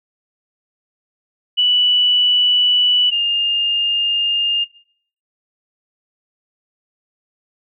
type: tone pair in turn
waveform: sine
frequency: 2960 / 2819 Hz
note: F#7 / F7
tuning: 0 / +16 cents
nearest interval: minor second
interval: 84 cents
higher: first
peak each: -11 / -14 dBFS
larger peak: first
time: 1.57-3.11 / 3.11-4.65 s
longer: neither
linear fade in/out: 20 ms
effects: noise-tail reverb RT60 0.6 s tail -20 dB re dry